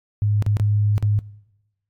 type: tone with dropouts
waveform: sine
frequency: 104.1 Hz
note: G#2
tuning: 5 cents sharp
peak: -16 dBFS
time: 0.22-1.19 s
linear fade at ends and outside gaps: 0 ms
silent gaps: 0.424-0.464 / 0.569-0.598 / 0.98-1.026 s
effects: noise-tail reverb RT60 1.0 s tail -22 dB re dry + AAC 64 kbps